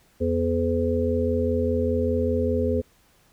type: harmonic tone with a mistuned harmonic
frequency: 85 Hz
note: F2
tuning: 46 cents flat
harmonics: 1 / 3 / 5 / 6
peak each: -26 / -26 / -26 / -26 dBFS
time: 0.2-2.82 s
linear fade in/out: 20 ms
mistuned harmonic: 3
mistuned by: -62 cents
effects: pink hiss -60 dBFS RMS until 3.32 s